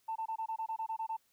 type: tone bursts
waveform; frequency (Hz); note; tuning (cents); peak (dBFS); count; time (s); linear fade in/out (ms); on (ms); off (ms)
sine; 892; A5; +23; -33; 11; 0.08-1.168; 10; 78; 23
effects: tanh soft clip ceiling -29 dBFS + white hiss -73 dBFS RMS until 1.32 s